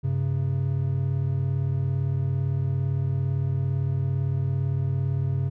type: tone pair together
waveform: triangle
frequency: 97.6 / 135.33 Hz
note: G2 / C#3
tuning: -7 / -41 cents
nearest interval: tritone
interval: 566 cents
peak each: -25 / -22 dBFS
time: 0.03-5.5 s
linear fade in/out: 20 ms
effects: none